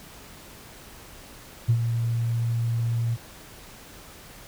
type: tone with ADSR envelope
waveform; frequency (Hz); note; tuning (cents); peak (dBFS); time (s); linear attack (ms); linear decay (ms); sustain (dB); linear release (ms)
sine; 116.6; A#2; +1; -14; 1.68-3.17; 18; 71; -8; 35
effects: tanh soft clip ceiling -11 dBFS + pink hiss -46 dBFS RMS until 4.47 s